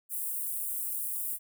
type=high-pass noise; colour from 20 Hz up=white; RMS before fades=-34 dBFS; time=0.09-1.39 s; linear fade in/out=50 ms; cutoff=8700 Hz; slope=48 dB/octave; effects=none